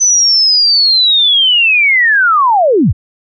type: linear sweep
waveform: sine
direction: down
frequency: 6090 to 53.1 Hz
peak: -6 dBFS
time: 0-2.93 s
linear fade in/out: 20 ms
effects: none